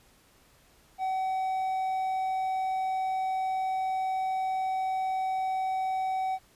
triangle tone, 757 Hz, F#5, 39 cents sharp, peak -25 dBFS, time 0.98-6.39 s, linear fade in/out 50 ms, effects pink hiss -61 dBFS RMS until 6.55 s + resampled to 32000 Hz

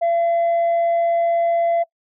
sine tone, 679 Hz, F5, 49 cents flat, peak -13 dBFS, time 0.01-1.84 s, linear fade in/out 20 ms, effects noise-tail reverb RT60 0.1 s tail -23 dB re dry + tanh soft clip ceiling -14 dBFS

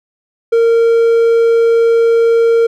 triangle tone, 461 Hz, A#4, 19 cents flat, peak -5 dBFS, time 0.52-2.67 s, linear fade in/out 10 ms, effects none

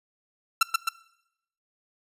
sawtooth tone with echo, 1349 Hz, E6, 40 cents sharp, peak -12 dBFS, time 0.61-0.63 s, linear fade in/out 5 ms, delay 130 ms, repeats 2, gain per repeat -3 dB, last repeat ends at 0.89 s, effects noise-tail reverb RT60 0.8 s tail -20 dB re dry + resampled to 32000 Hz

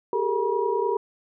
sine tone cluster, 386.4 / 416.5 / 459.8 / 961 Hz, G4 / G#4 / A#4 / B5, -25 / +5 / -24 / -48 cents, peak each -27 dBFS, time 0.13-0.97 s, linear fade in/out 2 ms, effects none

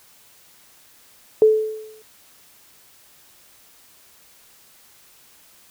sine tone with exponential decay, 434.4 Hz, A4, 22 cents flat, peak -7 dBFS, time 1.42-2.02 s, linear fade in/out 1 ms, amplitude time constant 130 ms, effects white hiss -52 dBFS RMS until 5.7 s

